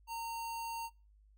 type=tone with sample-and-hold; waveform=sine; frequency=920 Hz; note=A#5; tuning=23 cents flat; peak=-38 dBFS; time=0.07-0.9 s; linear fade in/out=50 ms; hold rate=3675 Hz; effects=noise-tail reverb RT60 0.3 s tail -23 dB re dry + added 51 Hz sine -61 dBFS peak until 1.37 s